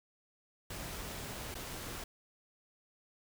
pink noise with dropouts, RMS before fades -43 dBFS, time 0.7-2.04 s, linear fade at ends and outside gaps 5 ms, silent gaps 1.544-1.551 s, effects none

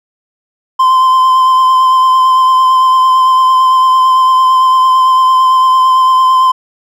triangle tone with vibrato, 1036 Hz, C6, 17 cents flat, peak -3 dBFS, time 0.79-6.52 s, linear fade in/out 10 ms, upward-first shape sine, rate 8.9 Hz, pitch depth 18 cents each way, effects none

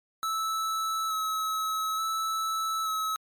square tone with vibrato, 1300 Hz, E6, 24 cents flat, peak -28 dBFS, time 0.23-3.16 s, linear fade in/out 0 ms, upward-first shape square, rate 0.57 Hz, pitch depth 14 cents each way, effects MP3 96 kbps

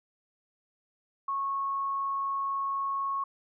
sine tone, 1099 Hz, C#6, 15 cents flat, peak -28 dBFS, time 1.28-3.24 s, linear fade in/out 5 ms, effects none

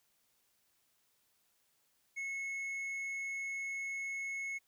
triangle tone with tanh clipping, 2187 Hz, C#7, 24 cents flat, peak -38 dBFS, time 2.16-4.59 s, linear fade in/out 20 ms, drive 9 dB, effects white hiss -75 dBFS RMS until 4.67 s

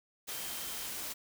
sine tone in noise, 3138 Hz, G7, 1 cent sharp, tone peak -50 dBFS, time 0.31-0.88 s, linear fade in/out 20 ms, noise white, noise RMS -40 dBFS, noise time 0.27-1.14 s, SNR -13 dB, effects none

